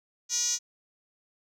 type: tone with band-pass filter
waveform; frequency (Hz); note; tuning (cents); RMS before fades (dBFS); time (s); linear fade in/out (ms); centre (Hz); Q
5% pulse; 480.1; B4; -49; -28; 0.29-0.59; 50; 6300; 6.8
effects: none